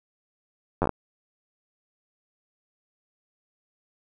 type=slowing click train; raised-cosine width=1 ms; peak=-9 dBFS; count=6; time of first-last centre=0.82-0.893 s; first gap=10 ms; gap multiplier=1.19; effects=none